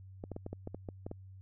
clicks, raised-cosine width 2 ms, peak -27 dBFS, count 10, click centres 0.239 / 0.317 / 0.364 / 0.464 / 0.53 / 0.674 / 0.746 / 0.888 / 1.065 / 1.114 s, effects added 95 Hz sine -49 dBFS peak until 1.41 s

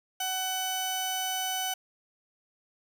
sawtooth tone pair together, 750 / 3000 Hz, F#5 / F#7, +23 / +23 cents, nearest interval 2 octaves, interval 2400 cents, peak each -28 dBFS, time 0.2-1.74 s, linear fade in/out 5 ms, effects none

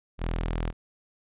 sawtooth tone, 41.2 Hz, E1, in tune, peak -23 dBFS, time 0.18-0.73 s, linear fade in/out 50 ms, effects resampled to 8000 Hz

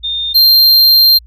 sine / square tone pair in turn, 3638 / 4176 Hz, A#7 / C8, -43 / -4 cents, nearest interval major second, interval 239 cents, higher second, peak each -15 / -5 dBFS, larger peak second, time 0.03-0.34 / 0.34-1.19 s, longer second, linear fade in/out 20 ms, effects added 58 Hz sine -36 dBFS peak until 1.26 s

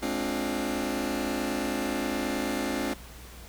sawtooth chord, D half-diminished seventh, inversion second, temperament just, 211.4 / 264.3 / 293.7 / 352.4 Hz, Ab3 / C4 / D4 / F4, +31 / +18 / 0 / +16 cents, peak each -31 / -28 / -29 / -31 dBFS, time 0.02-2.94 s, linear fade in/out 10 ms, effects added 60 Hz sine -46 dBFS peak until 3.48 s + pink hiss -48 dBFS RMS until 3.48 s

